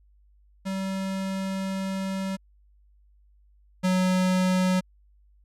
square tone pair in turn, 192 / 184.7 Hz, G3 / F#3, -36 / -3 cents, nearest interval minor second, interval 67 cents, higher first, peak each -28 / -21 dBFS, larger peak second, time 0.65-2.37 / 3.83-4.81 s, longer first, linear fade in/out 20 ms, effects added 50 Hz sine -56 dBFS peak until 5.44 s + low-pass 10000 Hz 12 dB/octave

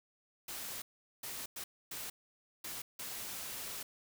white noise bursts at uneven times, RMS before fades -43 dBFS, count 6, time 0.48-0.82 / 1.23-1.46 / 1.56-1.64 / 1.91-2.1 / 2.64-2.82 / 2.99-3.83 s, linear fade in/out 5 ms, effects none

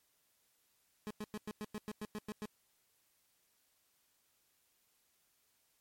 30% pulse tone bursts, 212 Hz, G#3, 36 cents sharp, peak -37 dBFS, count 11, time 1.07-2.455 s, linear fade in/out 0 ms, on 35 ms, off 100 ms, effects white hiss -75 dBFS RMS until 5.8 s + MP3 64 kbps

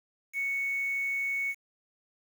sine tone with quantisation, 2217 Hz, C#7, in tune, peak -28 dBFS, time 0.33-1.55 s, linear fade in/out 50 ms, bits 8, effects none

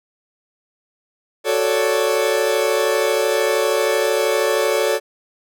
40% pulse chord, D major seventh, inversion first, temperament equal, 370 / 440 / 554.4 / 587.3 Hz, F#4 / A4 / C#5 / D5, 0 / 0 / 0 / 0 cents, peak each -23 / -19 / -20 / -23 dBFS, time 1.44-5 s, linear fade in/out 50 ms, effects none

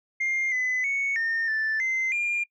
sine tone with pitch steps, 2113 / 2014 / 2218 / 1822 / 1761 / 2071 / 2403 Hz, C7 / B6 / C#7 / A#6 / A6 / C7 / D7, +16 / +33 / 0 / -40 / +1 / -18 / +39 cents, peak -22 dBFS, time 0.2-2.44 s, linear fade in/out 10 ms, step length 320 ms, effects noise-tail reverb RT60 0.1 s tail -21 dB re dry + tanh soft clip ceiling -21 dBFS

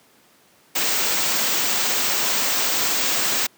white band-stop noise, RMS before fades -21 dBFS, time 0.75-3.47 s, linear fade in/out 10 ms, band 8600 to 14000 Hz, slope 96 dB/octave, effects pink hiss -55 dBFS RMS until 3.57 s + high-pass 200 Hz 12 dB/octave

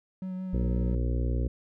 triangle tone with vibrato, 185.9 Hz, F#3, 8 cents sharp, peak -30 dBFS, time 0.22-0.95 s, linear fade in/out 2 ms, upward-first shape sine, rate 5.8 Hz, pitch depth 15 cents each way
harmonic tone, 59.9 Hz, A#1, 48 cents sharp, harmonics 1 / 2 / 4 / 5 / 6 / 7 / 8 / 9, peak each -26 / -32 / -38 / -40 / -42 / -43 / -44 / -45 dBFS, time 0.53-1.48 s, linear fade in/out 5 ms
effects none

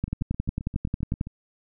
two click trains, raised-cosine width 5 ms, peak -23 / -13 dBFS, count 10 / 14, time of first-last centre 0.08-1.27 / 0.04-1.211 s, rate 7.56 / 11.1 Hz, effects none

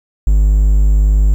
triangle tone, 50.9 Hz, G#1, 34 cents flat, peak -5 dBFS, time 0.27-1.34 s, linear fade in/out 0 ms, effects 7-bit

